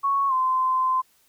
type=tone with pitch glide; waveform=sine; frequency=1108 to 1033.8 Hz; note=C#6 to C6; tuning=-1 to -21 cents; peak=-19 dBFS; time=0.03-1.02 s; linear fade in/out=20 ms; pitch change=-120 cents; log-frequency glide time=0.28-0.33 s; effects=white hiss -62 dBFS RMS until 1.28 s

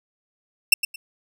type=tone with echo; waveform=sawtooth; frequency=2698 Hz; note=E7; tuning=40 cents sharp; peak=-6 dBFS; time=0.72-0.74 s; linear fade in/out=5 ms; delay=110 ms; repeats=2; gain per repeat=-12 dB; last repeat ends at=0.96 s; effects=none

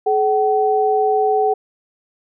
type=tone pair together; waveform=sine; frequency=426.5 / 760 Hz; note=G#4 / F#5; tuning=+46 / +46 cents; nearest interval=minor seventh; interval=1000 cents; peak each=-16 dBFS; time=0.06-1.54 s; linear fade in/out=10 ms; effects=none

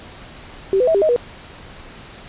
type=tone with pitch steps; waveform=sine; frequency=386.8 / 503 / 648 / 397.1 / 625 / 483 Hz; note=G4 / B4 / E5 / G4 / D#5 / B4; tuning=-23 / +32 / -30 / +22 / +8 / -39 cents; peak=-12 dBFS; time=0.73-1.162 s; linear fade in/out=0 ms; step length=72 ms; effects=pink hiss -39 dBFS RMS until 2.28 s + resampled to 8000 Hz

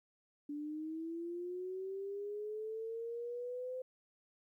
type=linear sweep; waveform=sine; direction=up; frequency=289.3 to 515 Hz; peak=-39 dBFS; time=0.49-3.82 s; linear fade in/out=5 ms; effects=13-bit

